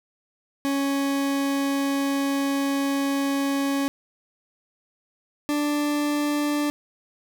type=tone pair in turn; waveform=40% pulse; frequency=277.2 / 293.7 Hz; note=C#4 / D4; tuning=0 / 0 cents; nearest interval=minor second; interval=100 cents; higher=second; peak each=-21 dBFS; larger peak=neither; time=0.65-3.88 / 5.49-6.7 s; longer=first; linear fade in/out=0 ms; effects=none